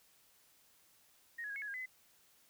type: tone with pitch steps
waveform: sine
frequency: 1866 / 1687 / 1639 / 2190 / 1689 / 1619 / 2016 / 2029 Hz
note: A#6 / G#6 / G#6 / C#7 / G#6 / G#6 / B6 / B6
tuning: +1 / +27 / -23 / -22 / +29 / -45 / +35 / +46 cents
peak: -40 dBFS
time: 1.38-1.86 s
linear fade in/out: 10 ms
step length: 60 ms
effects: white hiss -68 dBFS RMS until 2.49 s